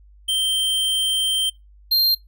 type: tone pair in turn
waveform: square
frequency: 3136 / 4186 Hz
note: G7 / C8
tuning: 0 / 0 cents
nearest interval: perfect fourth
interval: 500 cents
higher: second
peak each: -19 / -15 dBFS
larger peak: second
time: 0.28-1.5 / 1.91-2.15 s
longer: first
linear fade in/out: 10 ms
effects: noise-tail reverb RT60 0.2 s tail -24 dB re dry + added 50 Hz sine -46 dBFS peak until 2.27 s